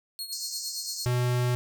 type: tone with tremolo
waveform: sawtooth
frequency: 4303 Hz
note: C8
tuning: 48 cents sharp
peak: -28 dBFS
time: 0.19-1.05 s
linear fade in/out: 0 ms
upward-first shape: triangle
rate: 8.8 Hz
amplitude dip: 80%
type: band-pass noise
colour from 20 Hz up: pink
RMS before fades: -38 dBFS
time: 0.32-1.06 s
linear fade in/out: 10 ms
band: 4700 to 8500 Hz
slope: 96 dB/octave
type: tone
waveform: square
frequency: 123.47 Hz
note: B2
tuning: in tune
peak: -24 dBFS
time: 1.06-1.55 s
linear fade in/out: 0 ms
effects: none